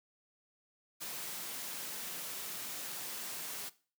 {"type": "high-pass noise", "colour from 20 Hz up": "white", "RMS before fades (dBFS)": -42, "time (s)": [1, 3.7], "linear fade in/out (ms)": 20, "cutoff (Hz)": 120, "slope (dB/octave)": 96, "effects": ["noise-tail reverb RT60 0.4 s tail -19 dB re dry"]}